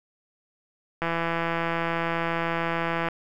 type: click train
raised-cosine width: 0.5 ms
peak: -12 dBFS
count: 346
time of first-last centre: 1.02-3.086 s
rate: 167 Hz
effects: 9-bit